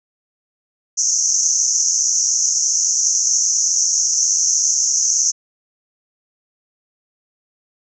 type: band-pass noise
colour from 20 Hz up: pink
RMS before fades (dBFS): -17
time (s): 0.97-5.32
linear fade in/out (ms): 20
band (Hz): 5800 to 6600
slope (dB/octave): 96
effects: none